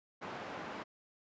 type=band-pass noise; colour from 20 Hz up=white; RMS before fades=-44 dBFS; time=0.21-0.84 s; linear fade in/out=20 ms; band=140 to 1300 Hz; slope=12 dB/octave; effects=resampled to 16000 Hz